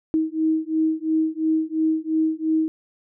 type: beating tone pair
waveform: sine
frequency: 315.7 / 318.6 Hz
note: D#4 / D#4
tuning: +25 / +41 cents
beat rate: 2.9 Hz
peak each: -22 dBFS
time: 0.14-2.68 s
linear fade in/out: 0 ms
effects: none